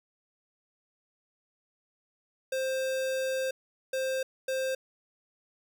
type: tone bursts at uneven times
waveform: square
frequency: 525 Hz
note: C5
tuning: 6 cents sharp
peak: -29 dBFS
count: 3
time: 2.52-3.51 / 3.93-4.23 / 4.48-4.75 s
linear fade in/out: 5 ms
effects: none